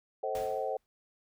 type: chord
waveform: sine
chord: A diminished seventh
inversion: none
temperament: just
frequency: 440 / 528 / 633.6 / 760.3 Hz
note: A4 / C5 / Eb5 / Gb5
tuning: 0 / +16 / +31 / +47 cents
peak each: -37 / -35 / -38 / -36 dBFS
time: 0.23-0.77 s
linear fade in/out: 5 ms
type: noise with exponential decay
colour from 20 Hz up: pink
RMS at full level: -43 dBFS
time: 0.35-0.86 s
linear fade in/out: 0 ms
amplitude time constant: 110 ms
effects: none